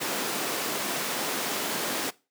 pink high-pass noise, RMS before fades -30 dBFS, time 0-2.11 s, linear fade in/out 20 ms, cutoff 240 Hz, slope 12 dB/octave, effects noise-tail reverb RT60 0.3 s tail -21 dB re dry + high-pass 150 Hz 12 dB/octave

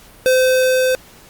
square tone with level ramp, 514 Hz, C5, 31 cents flat, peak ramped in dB -11 to -14 dBFS, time 0.26-0.95 s, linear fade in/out 0 ms, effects pink hiss -44 dBFS RMS until 1.29 s + Opus 48 kbps

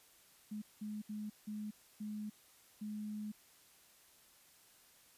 sine tone bursts at uneven times, 211.4 Hz, G#3, 31 cents sharp, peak -40 dBFS, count 6, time 0.51-0.62 / 0.81-1.02 / 1.09-1.3 / 1.47-1.71 / 2-2.3 / 2.81-3.32 s, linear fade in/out 10 ms, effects white hiss -65 dBFS RMS until 5.17 s + resampled to 32000 Hz

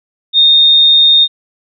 sine tone, 3675 Hz, A#7, 25 cents flat, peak -4 dBFS, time 0.33-1.28 s, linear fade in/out 50 ms, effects none

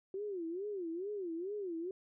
sine tone with vibrato, 370 Hz, F#4, in tune, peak -37 dBFS, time 0.14-1.91 s, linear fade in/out 2 ms, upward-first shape sine, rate 2.3 Hz, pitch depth 220 cents each way, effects none

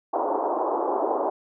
white band-pass noise, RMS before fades -25 dBFS, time 0.13-1.3 s, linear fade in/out 10 ms, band 300 to 1000 Hz, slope 48 dB/octave, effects none

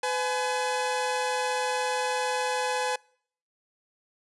sawtooth tone pair together, 504 / 845.6 Hz, B4 / G#5, +35 / +31 cents, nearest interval major sixth, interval 896 cents, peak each -25 dBFS, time 0.03-2.96 s, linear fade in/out 5 ms, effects noise-tail reverb RT60 0.6 s tail -26 dB re dry + resampled to 24000 Hz

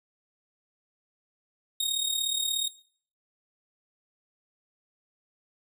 sawtooth tone with amplitude modulation, 3729 Hz, A#7, in tune, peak -20 dBFS, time 1.8-2.68 s, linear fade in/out 5 ms, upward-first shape sine, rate 36.8 Hz, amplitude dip 65%, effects noise-tail reverb RT60 0.5 s tail -18 dB re dry

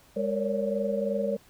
sine tone cluster, 204.4 / 462.6 / 550 / 573 Hz, G#3 / A#4 / C#5 / D5, -27 / -13 / -14 / -43 cents, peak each -31 dBFS, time 0.16-1.37 s, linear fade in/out 10 ms, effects pink hiss -58 dBFS RMS until 1.49 s

